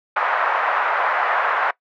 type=band-pass noise; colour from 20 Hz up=white; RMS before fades=-20 dBFS; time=0.16-1.71 s; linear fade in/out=5 ms; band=650 to 1600 Hz; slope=24 dB/octave; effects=noise-tail reverb RT60 0.1 s tail -21 dB re dry